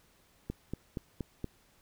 click train, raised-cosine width 3 ms, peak -22 dBFS, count 5, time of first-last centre 0.5-1.443 s, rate 4.24 Hz, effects pink hiss -66 dBFS RMS until 1.81 s

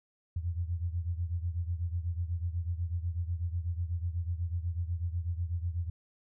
sine beating tone pair, 84 / 92.1 Hz, E2 / F#2, +33 / -7 cents, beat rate 8.1 Hz, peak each -32 / -36 dBFS, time 0.36-5.9 s, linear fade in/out 5 ms, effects none

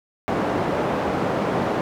white band-pass noise, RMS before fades -23 dBFS, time 0.28-1.81 s, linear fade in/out 0 ms, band 120 to 730 Hz, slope 12 dB/octave, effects none

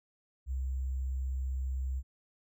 sine tone with sample-and-hold, 65.41 Hz, C2, in tune, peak -31 dBFS, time 0.46-2.03 s, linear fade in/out 50 ms, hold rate 7350 Hz, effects none

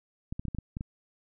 clicks, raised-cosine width 5 ms, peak -22 dBFS, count 8, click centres 0.325 / 0.395 / 0.453 / 0.483 / 0.548 / 0.586 / 0.769 / 0.809 s, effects none

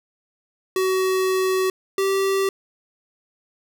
square tone pair in turn, 376.1 / 388.7 Hz, F#4 / G4, +28 / -15 cents, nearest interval minor second, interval 57 cents, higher second, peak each -19 dBFS, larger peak neither, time 0.76-1.7 / 1.98-2.49 s, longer first, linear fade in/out 2 ms, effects none

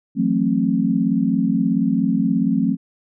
sine chord, F# half-diminished seventh, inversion third, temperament just, 166.5 / 185 / 222 / 266.4 Hz, E3 / F#3 / A3 / C4, +18 / 0 / +16 / +31 cents, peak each -25 / -21 / -20 / -20 dBFS, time 0.15-2.77 s, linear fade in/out 50 ms, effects none

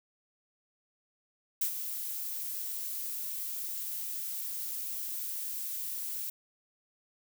violet noise with ADSR envelope, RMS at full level -28 dBFS, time 1.61-6.3 s, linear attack 8 ms, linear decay 86 ms, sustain -9 dB, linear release 4 ms, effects none

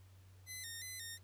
10% pulse tone with vibrato, 1930 Hz, B6, 40 cents flat, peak -36 dBFS, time 0.46-1.19 s, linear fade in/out 50 ms, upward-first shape square, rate 2.8 Hz, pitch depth 83 cents each way, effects added 94 Hz sine -58 dBFS peak until 1.23 s + pink hiss -70 dBFS RMS until 1.23 s

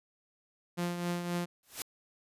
sawtooth tone with tremolo, 174.61 Hz, F3, in tune, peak -26 dBFS, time 0.77-1.46 s, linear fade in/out 20 ms, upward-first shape triangle, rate 3.8 Hz, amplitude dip 55%
white noise with exponential growth, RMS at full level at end -33 dBFS, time 1.63-1.82 s, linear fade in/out 1 ms, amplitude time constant 40 ms
effects resampled to 32000 Hz

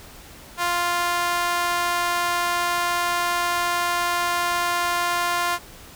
sawtooth tone with high-pass filter, 349.2 Hz, F4, in tune, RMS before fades -23 dBFS, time 0.57-5.59 s, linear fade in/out 50 ms, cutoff 970 Hz, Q 1.7, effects pink hiss -44 dBFS RMS until 5.95 s

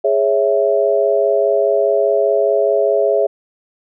sine chord, C# minor, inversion second, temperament equal, 415.3 / 554.4 / 659.3 Hz, G#4 / C#5 / E5, 0 / 0 / 0 cents, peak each -16 dBFS, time 0.04-3.27 s, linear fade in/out 10 ms, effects none

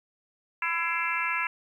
harmonic tone with a mistuned harmonic, 334.5 Hz, E4, 25 cents sharp, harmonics 3 / 4 / 5 / 6 / 7 / 8, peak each -33 / -33 / -33 / -33 / -33 / -33 dBFS, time 0.62-1.47 s, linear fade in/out 2 ms, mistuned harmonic 6, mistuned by +77 cents, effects 10-bit

